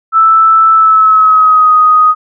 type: tone with pitch glide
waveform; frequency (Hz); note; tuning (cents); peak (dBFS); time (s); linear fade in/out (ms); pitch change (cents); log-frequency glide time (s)
sine; 1318.5 to 1248.8; E6 to D#6; 0 to +6; -3; 0.12-2.15; 50; -94; 0.73-1.72
effects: none